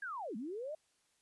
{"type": "linear two-way sweep", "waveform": "sine", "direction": "down then up", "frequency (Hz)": [1661.2, 196, 640], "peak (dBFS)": -39, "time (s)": [0.02, 0.75], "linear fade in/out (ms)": 5, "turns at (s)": 0.36, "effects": ["white hiss -75 dBFS RMS until 1.21 s", "resampled to 24000 Hz"]}